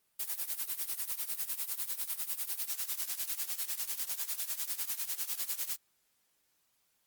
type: noise with tremolo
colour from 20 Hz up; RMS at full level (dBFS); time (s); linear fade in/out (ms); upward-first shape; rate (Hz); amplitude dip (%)
blue; -33; 0.19-5.77; 10; sine; 10; 85
effects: white hiss -75 dBFS RMS until 7.06 s + Opus 32 kbps